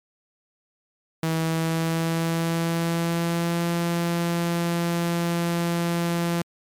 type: tone with pitch glide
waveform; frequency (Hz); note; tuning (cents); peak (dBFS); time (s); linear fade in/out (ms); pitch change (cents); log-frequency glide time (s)
sawtooth; 162 to 170.64; E3 to F3; -30 to -40; -18; 1.23-6.42; 2; +90; 1.36-3.67
effects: MP3 96 kbps